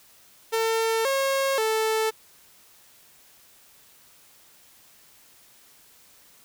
sawtooth tone with pitch steps, 450.2 / 543 / 440 Hz, A4 / C#5 / A4, +40 / -36 / 0 cents, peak -18 dBFS, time 0.52-2.11 s, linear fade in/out 20 ms, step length 530 ms, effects white hiss -55 dBFS RMS until 6.44 s

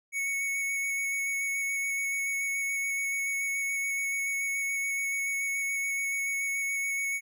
square tone with vibrato, 2217 Hz, C#7, in tune, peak -29 dBFS, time 0.12-7.21 s, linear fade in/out 50 ms, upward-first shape square, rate 7 Hz, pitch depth 9 cents each way, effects none

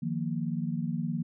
sine chord, Eb suspended second, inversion none, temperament just, 155.56 / 175.01 / 233.3 Hz, Eb3 / F3 / Bb3, 0 / +4 / +2 cents, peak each -33 dBFS, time 0.02-1.23 s, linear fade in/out 10 ms, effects none

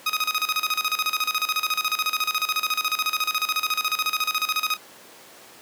15% pulse tone with tremolo, 1255 Hz, D#6, 15 cents sharp, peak -14 dBFS, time 0.06-4.77 s, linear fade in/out 5 ms, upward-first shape square, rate 14 Hz, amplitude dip 80%, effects pink hiss -46 dBFS RMS until 5.61 s + high-pass 300 Hz 12 dB/octave

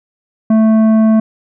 sine tone with tanh clipping, 220 Hz, A3, in tune, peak -8 dBFS, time 0.5-1.2 s, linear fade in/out 5 ms, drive 10 dB, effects none

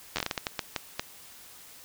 slowing click train, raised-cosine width 0.2 ms, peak -11 dBFS, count 12, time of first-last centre 0.16-0.995 s, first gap 10 ms, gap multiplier 1.37, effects white hiss -50 dBFS RMS until 1.84 s

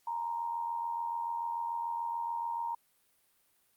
sine tone with amplitude modulation, 932.3 Hz, A#5, in tune, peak -30 dBFS, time 0.07-2.75 s, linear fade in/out 5 ms, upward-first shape sine, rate 86.9 Hz, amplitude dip 55%, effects white hiss -71 dBFS RMS until 3.76 s + Opus 48 kbps

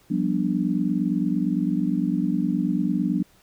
sine chord, G dominant seventh, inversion third, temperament just, 176.4 / 196 / 245 / 294 Hz, F3 / G3 / B3 / D4, +18 / 0 / -14 / +2 cents, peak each -26 dBFS, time 0.1-3.23 s, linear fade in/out 10 ms, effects pink hiss -58 dBFS RMS until 3.42 s

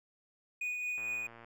triangle tone with tremolo, 2472 Hz, D#7, 12 cents flat, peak -31 dBFS, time 0.61-1.27 s, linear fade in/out 5 ms, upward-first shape triangle, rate 4.4 Hz, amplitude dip 35%
click train, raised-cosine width 0.5 ms, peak -37 dBFS, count 55, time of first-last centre 0.98-1.446 s, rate 116 Hz
effects none

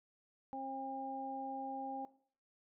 harmonic tone, 268.2 Hz, C4, 43 cents sharp, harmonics 1 / 2 / 3, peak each -46 / -49 / -42 dBFS, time 0.53-2.05 s, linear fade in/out 0 ms, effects noise-tail reverb RT60 0.5 s tail -17 dB re dry

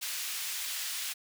pink high-pass noise, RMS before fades -36 dBFS, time 0.01-1.14 s, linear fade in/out 20 ms, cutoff 2500 Hz, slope 12 dB/octave, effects none

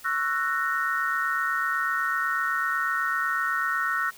sine chord, F# dominant seventh, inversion second, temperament just, 1110 / 1332 / 1480 / 1850 Hz, C#6 / E6 / F#6 / A#6, +2 / +18 / 0 / -14 cents, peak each -33 / -28 / -28 / -29 dBFS, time 0.04-4.11 s, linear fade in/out 20 ms, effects white hiss -49 dBFS RMS until 4.17 s

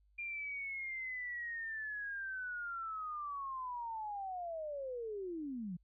sine linear sweep, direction down, 2400 to 164.81 Hz, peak -39 dBFS, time 0.18-5.77 s, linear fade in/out 10 ms, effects added 50 Hz sine -67 dBFS peak until 5.83 s

